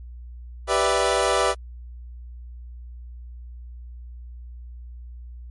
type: chord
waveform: 25% pulse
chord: E minor seventh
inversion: first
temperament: equal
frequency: 392 / 493.9 / 587.3 / 659.3 Hz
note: G4 / B4 / D5 / E5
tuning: 0 / 0 / 0 / 0 cents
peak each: -21 / -20 / -21 / -21 dBFS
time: 0.67-1.55 s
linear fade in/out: 50 ms
effects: added 60 Hz sine -36 dBFS peak until 5.5 s + MP3 48 kbps